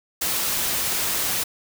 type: noise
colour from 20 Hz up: white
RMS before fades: -24 dBFS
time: 0.21-1.44 s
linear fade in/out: 10 ms
effects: none